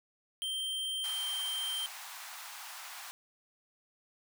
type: tone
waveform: square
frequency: 3142 Hz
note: G7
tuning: 3 cents sharp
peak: -34 dBFS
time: 0.42-1.86 s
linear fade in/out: 0 ms
type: high-pass noise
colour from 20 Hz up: pink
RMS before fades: -46 dBFS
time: 1.04-3.11 s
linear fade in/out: 0 ms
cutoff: 760 Hz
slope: 48 dB/octave
effects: none